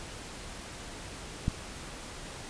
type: click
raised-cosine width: 5 ms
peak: -14 dBFS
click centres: 1.481 s
effects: pink hiss -43 dBFS RMS until 2.49 s + resampled to 22050 Hz